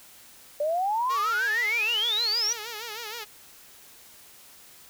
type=exponential sweep; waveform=sine; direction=up; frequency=576 to 5920 Hz; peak=-23 dBFS; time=0.6-2.53 s; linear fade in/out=5 ms
type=tone with vibrato; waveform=5% pulse; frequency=447 Hz; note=A4; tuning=27 cents sharp; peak=-23 dBFS; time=1.09-3.25 s; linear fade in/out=20 ms; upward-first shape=sine; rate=6.4 Hz; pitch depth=120 cents each way
effects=white hiss -51 dBFS RMS until 4.89 s